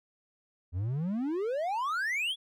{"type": "exponential sweep", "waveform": "triangle", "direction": "up", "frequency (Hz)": [82.41, 3466], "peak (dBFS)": -27, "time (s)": [0.72, 2.36], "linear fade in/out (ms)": 50, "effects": []}